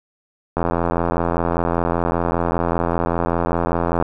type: click train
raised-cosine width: 1 ms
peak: -5 dBFS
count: 295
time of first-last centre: 0.57-4.025 s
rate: 85.1 Hz
effects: none